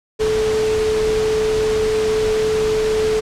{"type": "tone in noise", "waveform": "sine", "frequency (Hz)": 434.1, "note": "A4", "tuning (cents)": -23, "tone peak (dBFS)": -15, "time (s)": [0.19, 3.21], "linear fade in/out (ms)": 20, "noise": "pink", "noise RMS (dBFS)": -26, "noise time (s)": [0.19, 3.21], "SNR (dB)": 8, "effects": ["low-pass 7000 Hz 12 dB/octave"]}